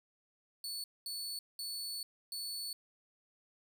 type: tone bursts at uneven times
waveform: sawtooth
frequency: 4445 Hz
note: C#8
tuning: 4 cents sharp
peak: -36 dBFS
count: 4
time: 0.64-0.84 / 1.06-1.39 / 1.59-2.03 / 2.32-2.73 s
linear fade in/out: 2 ms
effects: none